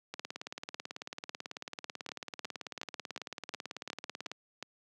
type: two click trains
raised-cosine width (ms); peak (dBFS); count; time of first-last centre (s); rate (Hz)
0.2; -22 / -22; 77 / 8; 0.14-4.316 / 2.09-4.626; 18.2 / 2.76
effects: high-pass 200 Hz 12 dB/octave